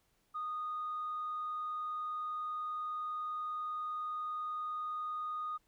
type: tone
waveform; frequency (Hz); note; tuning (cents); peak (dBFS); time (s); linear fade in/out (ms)
sine; 1235; D#6; -13; -35; 0.34-5.58; 20
effects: tanh soft clip ceiling -32 dBFS + pink hiss -75 dBFS RMS until 5.67 s